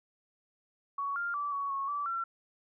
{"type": "tone with pitch steps", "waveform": "sine", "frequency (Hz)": [1120, 1398, 1159, 1121, 1100, 1157, 1357], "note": ["C#6", "F6", "D6", "C#6", "C#6", "D6", "E6"], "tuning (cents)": [18, 1, -23, 19, -14, -26, 50], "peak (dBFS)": -31, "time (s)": [0.98, 2.24], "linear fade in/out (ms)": 5, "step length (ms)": 180, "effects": []}